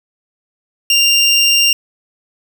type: tone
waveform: 25% pulse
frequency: 2787 Hz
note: F7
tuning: 4 cents flat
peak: -5 dBFS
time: 0.9-1.73 s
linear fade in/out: 2 ms
effects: none